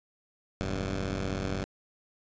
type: tone pair together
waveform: 10% pulse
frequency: 40.45 / 96.2 Hz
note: E1 / G2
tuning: -32 / -32 cents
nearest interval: octave + minor third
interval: 1500 cents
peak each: -26 / -24 dBFS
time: 0.61-1.64 s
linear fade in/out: 0 ms
effects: resampled to 16000 Hz